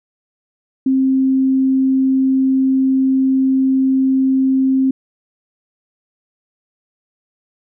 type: tone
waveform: sine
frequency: 264.7 Hz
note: C4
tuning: 20 cents sharp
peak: -11 dBFS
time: 0.86-4.91 s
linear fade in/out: 5 ms
effects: none